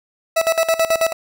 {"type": "tone with tremolo", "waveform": "40% pulse", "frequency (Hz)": 654, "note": "E5", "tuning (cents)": -14, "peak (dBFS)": -12, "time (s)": [0.36, 1.13], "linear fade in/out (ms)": 10, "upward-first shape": "square", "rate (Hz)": 9.2, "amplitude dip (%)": 80, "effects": []}